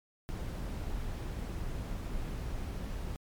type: noise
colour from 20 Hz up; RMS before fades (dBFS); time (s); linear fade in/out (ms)
brown; -37; 0.29-3.16; 0
effects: MP3 96 kbps